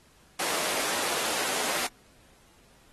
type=high-pass noise; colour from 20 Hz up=pink; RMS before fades=-30 dBFS; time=0.39-1.87 s; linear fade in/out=5 ms; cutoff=440 Hz; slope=12 dB/octave; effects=pink hiss -60 dBFS RMS until 2.92 s + AAC 32 kbps